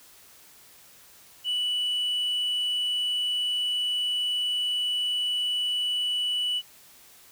sine tone, 2960 Hz, F#7, in tune, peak -22 dBFS, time 1.44-6.62 s, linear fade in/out 50 ms, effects tanh soft clip ceiling -23 dBFS + white hiss -53 dBFS RMS until 7.31 s

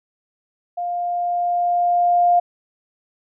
sine tone with level ramp, 703 Hz, F5, 11 cents sharp, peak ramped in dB -22 to -11 dBFS, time 0.77-2.4 s, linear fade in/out 10 ms, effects none

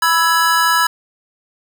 square chord, E major, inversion second, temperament equal with one note detuned, 987.8 / 1318.5 / 1672.8 Hz, B5 / E6 / G#6, 0 / 0 / +12 cents, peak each -17 dBFS, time 0.02-0.87 s, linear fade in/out 5 ms, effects none

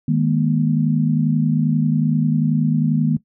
sine chord, D# suspended fourth, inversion none, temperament equal with one note detuned, 155.56 / 207.7 / 238 Hz, D#3 / G#3 / A#3, 0 / 0 / +36 cents, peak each -17 / -22 / -19 dBFS, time 0.08-3.17 s, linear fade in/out 5 ms, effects noise-tail reverb RT60 0.1 s tail -17 dB re dry

